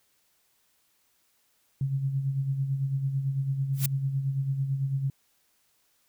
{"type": "tone with tremolo", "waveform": "sine", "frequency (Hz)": 136.3, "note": "C#3", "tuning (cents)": -29, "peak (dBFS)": -23, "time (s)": [1.81, 5.1], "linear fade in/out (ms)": 2, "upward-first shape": "sine", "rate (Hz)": 9, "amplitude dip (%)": 55}
{"type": "noise with exponential growth", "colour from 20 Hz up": "blue", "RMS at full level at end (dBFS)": -24, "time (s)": [3.73, 3.86], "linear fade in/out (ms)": 5, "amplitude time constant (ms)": 28}
{"effects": ["white hiss -69 dBFS RMS until 6.08 s"]}